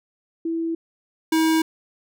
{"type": "tone pair in turn", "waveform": ["sine", "square"], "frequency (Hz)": [329.6, 320.6], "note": ["E4", "E4"], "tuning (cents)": [0, -48], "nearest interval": "unison", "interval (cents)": 48, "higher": "first", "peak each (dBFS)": [-22, -17], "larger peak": "second", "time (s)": [[0.45, 0.75], [1.32, 1.62]], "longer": "neither", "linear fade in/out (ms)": 5, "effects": []}